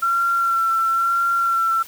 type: tone with vibrato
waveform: sine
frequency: 1360 Hz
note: F6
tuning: 46 cents flat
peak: -16 dBFS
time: 0.02-1.83 s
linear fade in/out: 10 ms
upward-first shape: sine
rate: 1 Hz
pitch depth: 21 cents each way
effects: white hiss -41 dBFS RMS until 1.87 s